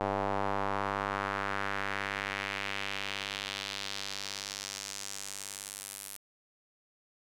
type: tone with band-pass filter sweep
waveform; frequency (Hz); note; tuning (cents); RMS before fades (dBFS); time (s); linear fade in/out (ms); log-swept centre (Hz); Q
square; 49.57; G1; +20; -36; 0-6.17; 10; 750 to 11000; 1.6
effects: none